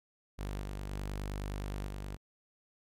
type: tone with level steps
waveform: sawtooth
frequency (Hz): 49.58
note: G1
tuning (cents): +20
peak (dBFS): -32 / -34 / -32 / -35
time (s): 0.38-2.17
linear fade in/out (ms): 20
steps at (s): 0.61 / 0.91 / 1.87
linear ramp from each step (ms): 10
effects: MP3 96 kbps